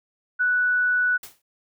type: tone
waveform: sine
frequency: 1480 Hz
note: F#6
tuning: in tune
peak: -18 dBFS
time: 0.39-1.18 s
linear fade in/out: 20 ms
type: noise with exponential decay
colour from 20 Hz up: white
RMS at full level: -35 dBFS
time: 1.23-1.42 s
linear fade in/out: 5 ms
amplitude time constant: 40 ms
effects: none